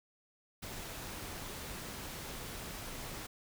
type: noise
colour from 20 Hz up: pink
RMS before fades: -44 dBFS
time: 0.62-3.27 s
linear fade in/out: 10 ms
effects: none